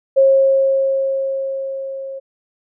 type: tone with level ramp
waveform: sine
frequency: 540 Hz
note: C#5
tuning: 45 cents flat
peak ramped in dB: -7 to -26 dBFS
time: 0.16-2.2 s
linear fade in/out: 20 ms
effects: none